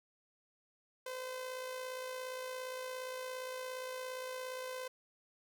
sawtooth tone with amplitude modulation, 512 Hz, C5, 38 cents flat, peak -35 dBFS, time 1.06-4.88 s, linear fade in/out 5 ms, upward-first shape sine, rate 57.3 Hz, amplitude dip 40%, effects none

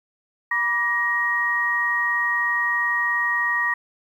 sine tone cluster, 971 / 1166 / 1883 Hz, B5 / D6 / A#6, -30 / -13 / +17 cents, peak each -29 / -28 / -20 dBFS, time 0.51-3.74 s, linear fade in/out 5 ms, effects 9-bit

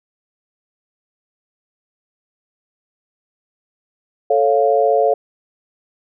sine chord, A augmented, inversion none, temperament equal, 440 / 554.4 / 698.5 Hz, A4 / C#5 / E#5, 0 / 0 / 0 cents, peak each -16 dBFS, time 4.3-5.14 s, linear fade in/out 5 ms, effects none

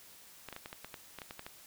clicks, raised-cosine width 0.3 ms, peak -27 dBFS, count 12, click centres 0.487 / 0.527 / 0.564 / 0.659 / 0.729 / 0.846 / 0.942 / 1.187 / 1.218 / 1.309 / 1.394 / 1.465 s, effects white hiss -56 dBFS RMS until 1.66 s

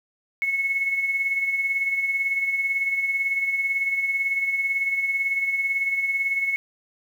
sine tone with tremolo, 2195 Hz, C#7, 18 cents flat, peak -19 dBFS, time 0.42-6.56 s, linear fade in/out 0 ms, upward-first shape sine, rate 18 Hz, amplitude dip 50%, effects 8-bit

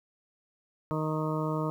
harmonic tone, 155.56 Hz, D#3, in tune, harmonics 1 / 2 / 3 / 4 / 6 / 7 / 8, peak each -31 / -34 / -36 / -37 / -39 / -39 / -40 dBFS, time 0.91-1.7 s, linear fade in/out 0 ms, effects 10-bit

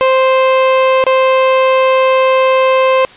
30% pulse tone with dropouts, 523.3 Hz, C5, in tune, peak -5 dBFS, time 0.01-3.05 s, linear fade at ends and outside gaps 0 ms, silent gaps 1.04-1.066 s, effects white hiss -37 dBFS RMS until 3.16 s + resampled to 8000 Hz

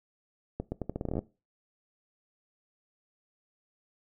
accelerating click train, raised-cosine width 2 ms, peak -19 dBFS, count 14, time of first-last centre 0.6-1.191 s, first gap 120 ms, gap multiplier 0.81, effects noise-tail reverb RT60 0.3 s tail -20 dB re dry

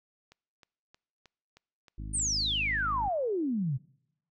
click train, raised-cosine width 0.2 ms, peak -36 dBFS, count 7, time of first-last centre 0.32-2.195 s, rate 3.2 Hz
harmonic tone, 51.91 Hz, G#1, in tune, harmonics 1 / 2 / 3 / 4 / 5 / 6, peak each -37 / -43 / -47 / -49 / -51 / -53 dBFS, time 1.98-3.09 s, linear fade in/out 5 ms
sine exponential sweep, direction down, 9260 to 123.47 Hz, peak -27 dBFS, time 2.13-3.78 s, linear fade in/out 20 ms
effects noise-tail reverb RT60 0.8 s tail -25 dB re dry

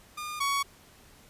sawtooth tone pair in turn, 1212 / 1119.1 Hz, D#6 / C#6, -46 / +16 cents, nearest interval minor second, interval 138 cents, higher first, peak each -31 / -22 dBFS, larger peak second, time 0.17-0.4 / 0.4-0.63 s, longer neither, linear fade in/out 10 ms, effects pink hiss -56 dBFS RMS until 1.29 s + resampled to 32000 Hz

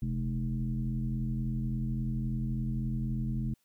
sine tone with frequency modulation, 131.2 Hz, C3, 5 cents sharp, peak -29 dBFS, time 0.02-3.54 s, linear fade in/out 5 ms, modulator 83.6 Hz, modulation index 1.2, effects white hiss -74 dBFS RMS until 3.64 s

